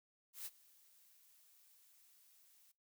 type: noise with ADSR envelope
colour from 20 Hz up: blue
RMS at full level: -45 dBFS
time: 0.33-2.72 s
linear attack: 130 ms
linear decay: 35 ms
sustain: -23 dB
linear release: 9 ms
effects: noise-tail reverb RT60 0.2 s tail -19 dB re dry